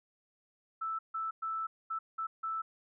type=tone bursts at uneven times; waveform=sine; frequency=1318.5 Hz; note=E6; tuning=in tune; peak=-33 dBFS; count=6; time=0.81-0.99 / 1.14-1.31 / 1.42-1.67 / 1.9-1.99 / 2.18-2.27 / 2.43-2.62 s; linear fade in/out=10 ms; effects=none